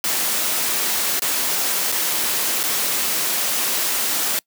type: noise with dropouts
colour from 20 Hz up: white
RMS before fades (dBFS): -21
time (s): 0.04-4.39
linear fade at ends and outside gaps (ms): 1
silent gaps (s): 1.195-1.22 / 1.918-1.923 / 2.631-2.637
effects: noise-tail reverb RT60 0.1 s tail -25 dB re dry + high-pass 200 Hz 12 dB/octave